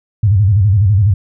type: tone with vibrato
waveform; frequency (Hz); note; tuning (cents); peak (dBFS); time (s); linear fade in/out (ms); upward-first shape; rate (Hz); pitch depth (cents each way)
sine; 100.2; G2; +38; -7; 0.23-1.14; 5; square; 12; 130
effects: none